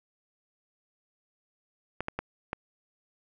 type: clicks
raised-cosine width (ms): 0.5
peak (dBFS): -16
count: 4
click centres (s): 2.006 / 2.084 / 2.19 / 2.531
effects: none